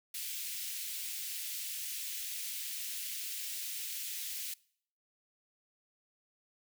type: high-pass noise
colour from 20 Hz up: white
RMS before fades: -40 dBFS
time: 0.14-4.54 s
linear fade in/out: 5 ms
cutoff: 2200 Hz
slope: 24 dB/octave
effects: noise-tail reverb RT60 0.6 s tail -23 dB re dry